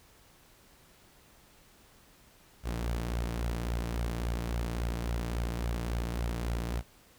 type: tone with flanger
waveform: sawtooth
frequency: 58.27 Hz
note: A#1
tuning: in tune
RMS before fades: -33 dBFS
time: 2.63-6.83 s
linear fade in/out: 50 ms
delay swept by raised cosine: 1.3 to 6.7 ms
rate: 3.6 Hz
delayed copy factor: +0.5
effects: pink hiss -60 dBFS RMS until 7.18 s